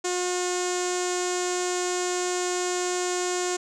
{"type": "tone with low-pass filter", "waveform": "sawtooth", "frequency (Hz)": 359.7, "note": "F#4", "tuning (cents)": -49, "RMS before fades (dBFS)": -27, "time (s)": [0.04, 3.57], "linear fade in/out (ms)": 10, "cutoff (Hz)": 7200, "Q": 5.4, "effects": []}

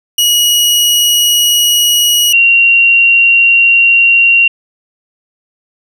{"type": "tone pair in turn", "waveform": ["sawtooth", "sine"], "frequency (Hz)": [2906, 2756], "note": ["F#7", "F7"], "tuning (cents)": [-32, -24], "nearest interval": "minor second", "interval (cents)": 92, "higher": "first", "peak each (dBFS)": -4, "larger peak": "neither", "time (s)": [[0.18, 2.33], [2.33, 4.48]], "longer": "neither", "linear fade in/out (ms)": 5, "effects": []}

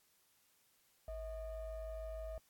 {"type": "ring-modulated tone", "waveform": "triangle", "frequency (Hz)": 293.8, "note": "D4", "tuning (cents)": 1, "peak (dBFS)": -37, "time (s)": [1.08, 2.38], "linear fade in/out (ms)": 2, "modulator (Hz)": 347, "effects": ["white hiss -73 dBFS RMS until 2.49 s", "AAC 64 kbps"]}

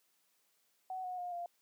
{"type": "tone with pitch steps", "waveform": "sine", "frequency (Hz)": [748, 730.1, 712.6, 695.5], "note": ["F#5", "F#5", "F5", "F5"], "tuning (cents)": [19, -23, 35, -7], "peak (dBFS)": -38, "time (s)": [0.9, 1.46], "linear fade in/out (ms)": 2, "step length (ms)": 140, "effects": ["white hiss -75 dBFS RMS until 1.61 s", "high-pass 200 Hz 12 dB/octave"]}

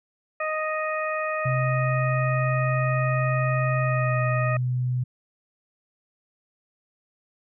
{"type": "harmonic tone", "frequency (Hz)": 622.3, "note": "D#5", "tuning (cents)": 0, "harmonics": [1, 2, 3, 4], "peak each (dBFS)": [-28, -29, -32, -34], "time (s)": [0.4, 4.57], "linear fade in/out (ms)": 5}
{"type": "tone with pitch glide", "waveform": "sine", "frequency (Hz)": [130, 125.35], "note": ["C3", "B2"], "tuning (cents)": [-11, 26], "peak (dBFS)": -22, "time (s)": [1.45, 5.04], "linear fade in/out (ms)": 10, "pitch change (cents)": -63, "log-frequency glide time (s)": [3.82, 4.2]}
{"effects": []}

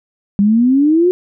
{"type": "exponential sweep", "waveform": "sine", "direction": "up", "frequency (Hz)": [196.2, 370], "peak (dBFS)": -8, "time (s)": [0.39, 1.11], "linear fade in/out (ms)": 0, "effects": []}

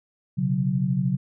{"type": "chord", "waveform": "sine", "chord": "B suspended second", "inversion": "none", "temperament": "equal with one note detuned", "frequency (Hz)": [125.7, 138.59, 185], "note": ["B2", "C#3", "F#3"], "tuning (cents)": [31, 0, 0], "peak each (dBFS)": [-28, -24, -24], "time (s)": [0.37, 1.17], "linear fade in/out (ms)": 20, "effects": []}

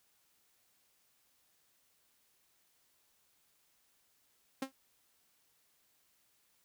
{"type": "tone with exponential decay", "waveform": "sawtooth", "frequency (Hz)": 267.1, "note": "C4", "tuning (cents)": 36, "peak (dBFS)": -28, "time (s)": [4.62, 4.72], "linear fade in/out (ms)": 5, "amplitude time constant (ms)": 20, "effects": ["white hiss -73 dBFS RMS until 6.64 s"]}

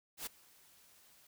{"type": "noise with ADSR envelope", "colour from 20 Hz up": "white", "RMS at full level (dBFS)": -40, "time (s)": [0.17, 1.27], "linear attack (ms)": 95, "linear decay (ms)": 10, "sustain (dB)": -24, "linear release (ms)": 4, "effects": []}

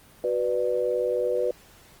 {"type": "chord", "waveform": "sine", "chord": "B minor", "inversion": "second", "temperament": "just", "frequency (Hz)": [370.4, 493.9, 592.7], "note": ["F#4", "B4", "D5"], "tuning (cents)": [2, 0, 16], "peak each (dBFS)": [-29, -24, -29], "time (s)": [0.24, 1.51], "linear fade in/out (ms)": 2, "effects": ["pink hiss -53 dBFS RMS until 2 s", "Opus 24 kbps"]}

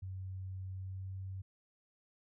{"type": "tone with pitch glide", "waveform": "sine", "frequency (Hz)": [94.2, 95.18], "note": ["F#2", "F#2"], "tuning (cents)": [32, 49], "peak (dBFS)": -40, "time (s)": [0.02, 1.42], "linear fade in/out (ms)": 10, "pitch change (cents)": 17, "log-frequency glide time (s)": [0.72, 1.14], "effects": []}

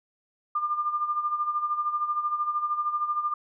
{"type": "tone with tremolo", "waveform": "sine", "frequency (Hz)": 1200, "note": "D6", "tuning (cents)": 37, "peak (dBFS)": -22, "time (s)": [0.55, 3.34], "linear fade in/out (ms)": 5, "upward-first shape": "sine", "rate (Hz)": 13, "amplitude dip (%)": 65, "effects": []}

